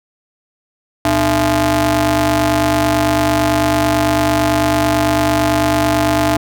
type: ring-modulated tone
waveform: sawtooth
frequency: 185 Hz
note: F#3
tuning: in tune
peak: -5 dBFS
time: 1.05-6.37 s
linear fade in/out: 2 ms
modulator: 487 Hz
effects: none